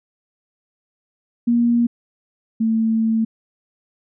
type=tone pair in turn; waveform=sine; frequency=236.8 / 223.5 Hz; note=A#3 / A3; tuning=+27 / +27 cents; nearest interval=minor second; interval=100 cents; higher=first; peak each=-13 / -15 dBFS; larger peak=first; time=1.47-1.87 / 2.6-3.25 s; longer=second; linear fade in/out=10 ms; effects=none